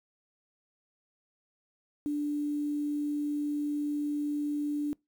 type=tone with quantisation; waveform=sine; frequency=293.7 Hz; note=D4; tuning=in tune; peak=-28 dBFS; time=2.06-4.93 s; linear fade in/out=0 ms; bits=9; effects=noise-tail reverb RT60 0.2 s tail -25 dB re dry